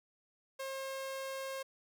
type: tone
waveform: sawtooth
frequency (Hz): 536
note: C5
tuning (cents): +42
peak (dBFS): -35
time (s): 0.59-1.63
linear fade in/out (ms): 10
effects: none